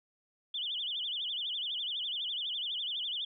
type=tone with vibrato; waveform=sine; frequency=3235 Hz; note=G#7; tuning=46 cents flat; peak=-33 dBFS; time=0.54-3.25 s; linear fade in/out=5 ms; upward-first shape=sine; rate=12 Hz; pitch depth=190 cents each way; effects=none